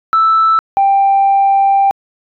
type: tone pair in turn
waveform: sine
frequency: 1318.5 / 787.8 Hz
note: E6 / G5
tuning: 0 / +8 cents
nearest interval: major sixth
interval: 892 cents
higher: first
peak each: -6 dBFS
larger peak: neither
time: 0.13-0.59 / 0.77-1.91 s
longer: second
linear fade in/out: 0 ms
effects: tanh soft clip ceiling -4 dBFS